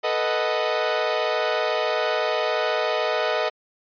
sawtooth chord, B dominant seventh, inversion third, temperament equal, 440 / 493.9 / 622.3 / 740 Hz, A4 / B4 / D#5 / F#5, 0 / 0 / 0 / 0 cents, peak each -24 / -24 / -20 / -26 dBFS, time 0.03-3.5 s, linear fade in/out 20 ms, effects resampled to 11025 Hz

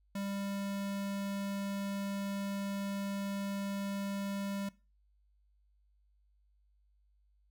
square tone, 198.5 Hz, G3, 22 cents sharp, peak -36 dBFS, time 0.15-4.69 s, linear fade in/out 5 ms, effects noise-tail reverb RT60 0.3 s tail -20 dB re dry + added 50 Hz sine -67 dBFS peak until 7.5 s

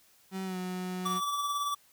35% pulse tone with pitch glide, 190 to 183 Hz, F#3 to F#3, +46 to -19 cents, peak -32 dBFS, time 0.31-1.21 s, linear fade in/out 50 ms, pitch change -65 cents, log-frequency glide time 0.44-0.57 s
square tone with tremolo, 1155 Hz, D6, 29 cents flat, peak -29 dBFS, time 1.05-1.75 s, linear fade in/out 10 ms, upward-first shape sine, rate 18 Hz, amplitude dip 35%
effects white hiss -63 dBFS RMS until 1.92 s

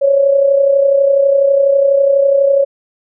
sine tone with amplitude modulation, 554.4 Hz, C#5, in tune, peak -5 dBFS, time 0.01-2.65 s, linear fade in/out 20 ms, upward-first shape sine, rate 32.1 Hz, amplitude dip 55%, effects none

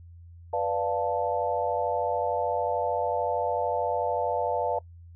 sine chord, B half-diminished seventh, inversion none, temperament equal, 493.9 / 587.3 / 698.5 / 880 Hz, B4 / D5 / F5 / A5, 0 / 0 / 0 / 0 cents, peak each -30 dBFS, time 0.53-4.79 s, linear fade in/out 5 ms, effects noise-tail reverb RT60 0.1 s tail -23 dB re dry + added 85 Hz sine -45 dBFS peak until 5.15 s

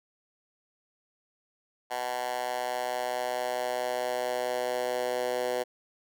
10% pulse tone with high-pass filter sweep, 124.5 Hz, B2, 14 cents sharp, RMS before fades -31 dBFS, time 1.9-5.64 s, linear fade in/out 20 ms, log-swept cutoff 780 to 490 Hz, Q 2.4, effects none

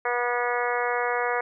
harmonic tone, 242.7 Hz, B3, 30 cents flat, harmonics 2 / 3 / 4 / 5 / 6 / 7 / 8 / 9, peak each -28 / -30 / -31 / -32 / -33 / -33 / -34 / -35 dBFS, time 0.05-1.41 s, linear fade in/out 5 ms, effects none

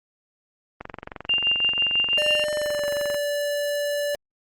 click train, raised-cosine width 0.5 ms, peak -18 dBFS, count 54, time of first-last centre 0.81-3.145 s, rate 22.7 Hz
sine tone with tremolo, 2794 Hz, F7, in tune, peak -17 dBFS, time 1.29-2.44 s, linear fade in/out 5 ms, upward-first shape sine, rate 6.1 Hz, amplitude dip 50%
square tone with pitch glide, 600 to 580.9 Hz, D5 to D5, +37 to -19 cents, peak -24 dBFS, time 2.18-4.15 s, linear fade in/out 0 ms, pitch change -56 cents, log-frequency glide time 2.55-2.88 s
effects Opus 24 kbps

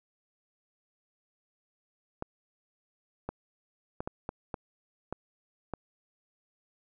clicks, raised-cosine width 1 ms, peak -20 dBFS, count 8, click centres 2.224 / 3.29 / 4.005 / 4.075 / 4.291 / 4.542 / 5.126 / 5.737 s, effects none

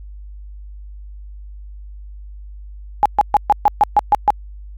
sine tone bursts, 830.6 Hz, G#5, in tune, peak -7 dBFS, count 9, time 3.03-4.304 s, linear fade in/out 0 ms, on 26 ms, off 130 ms, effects added 50 Hz sine -32 dBFS peak until 4.77 s

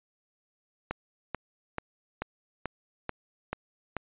click train, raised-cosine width 0.5 ms, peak -16 dBFS, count 8, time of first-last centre 0.91-3.967 s, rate 2.29 Hz, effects resampled to 8000 Hz

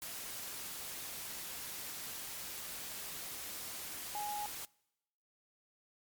sine tone in noise, 830.6 Hz, G#5, in tune, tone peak -37 dBFS, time 4.15-4.46 s, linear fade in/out 0 ms, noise white, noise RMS -44 dBFS, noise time 0.02-4.65 s, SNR +4 dB, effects noise-tail reverb RT60 0.9 s tail -25 dB re dry + MP3 96 kbps

